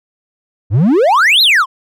triangle exponential two-way sweep, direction up then down, 89 to 4275 to 983 Hz, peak -5 dBFS, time 0.7-1.66 s, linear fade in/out 50 ms, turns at 1.42 s, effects none

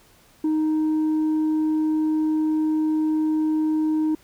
sine tone, 311.1 Hz, D#4, in tune, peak -16 dBFS, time 0.44-4.15 s, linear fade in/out 5 ms, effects tanh soft clip ceiling -18 dBFS + pink hiss -55 dBFS RMS until 4.23 s

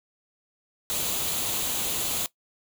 white noise with comb filter, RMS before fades -28 dBFS, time 0.9-2.26 s, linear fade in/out 0 ms, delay 0.28 ms, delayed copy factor +0.5, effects noise-tail reverb RT60 0.1 s tail -18 dB re dry

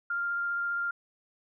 sine tone with vibrato, 1396.9 Hz, F6, in tune, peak -28 dBFS, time 0.1-0.91 s, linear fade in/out 5 ms, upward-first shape triangle, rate 15 Hz, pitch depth 9 cents each way, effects none

